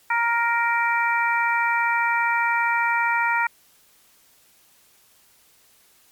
harmonic tone, 467.5 Hz, A#4, 5 cents sharp, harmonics 2 / 3 / 4 / 5, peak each -22 / -24 / -25 / -26 dBFS, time 0.1-3.47 s, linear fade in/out 5 ms, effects white hiss -57 dBFS RMS until 6.11 s + MP3 96 kbps

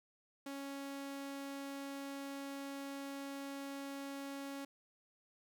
sawtooth tone, 277.2 Hz, C#4, in tune, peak -39 dBFS, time 0.46-4.65 s, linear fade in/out 5 ms, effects 13-bit

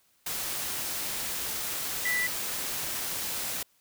sine tone in noise, 1975.5 Hz, B6, in tune, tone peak -26 dBFS, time 2.05-2.27 s, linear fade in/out 5 ms, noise white, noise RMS -33 dBFS, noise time 0.26-3.63 s, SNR +4 dB, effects white hiss -67 dBFS RMS until 3.8 s

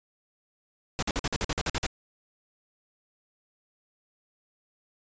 pink noise bursts, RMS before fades -28 dBFS, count 11, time 0.99-1.865 s, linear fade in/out 0 ms, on 35 ms, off 49 ms, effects resampled to 16000 Hz

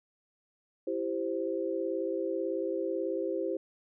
sine chord, C major, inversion first, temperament equal with one note detuned, 333.8 / 392 / 523.3 Hz, E4 / G4 / C5, +22 / 0 / 0 cents, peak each -34 dBFS, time 0.87-3.57 s, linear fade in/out 5 ms, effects none

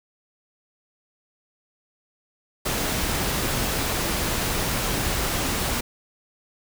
pink noise, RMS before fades -25 dBFS, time 2.65-5.81 s, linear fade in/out 10 ms, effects none

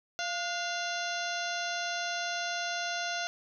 harmonic tone with a mistuned harmonic, 692 Hz, F5, 16 cents flat, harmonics 1 / 2 / 3 / 4 / 5 / 6 / 7 / 8 / 9, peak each -36 / -36 / -44 / -41 / -42 / -42 / -47 / -45 / -43 dBFS, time 0.19-3.27 s, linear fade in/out 0 ms, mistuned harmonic 2, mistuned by +71 cents, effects none

